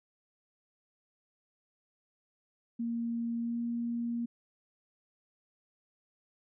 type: tone with pitch glide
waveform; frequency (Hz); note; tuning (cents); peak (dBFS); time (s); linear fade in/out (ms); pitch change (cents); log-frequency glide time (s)
sine; 233.1 to 235.5; A#3 to A#3; 0 to +18; -31; 2.79-4.26; 10; +18; 3.39-3.59
effects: none